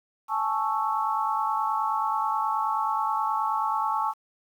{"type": "chord", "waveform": "sine", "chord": "A major seventh", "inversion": "third", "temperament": "equal", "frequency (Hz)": [830.6, 880, 1108.7, 1318.5], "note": ["G#5", "A5", "C#6", "E6"], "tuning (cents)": [0, 0, 0, 0], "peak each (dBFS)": [-32, -27, -28, -32], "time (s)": [0.28, 4.14], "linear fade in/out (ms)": 50, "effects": ["9-bit"]}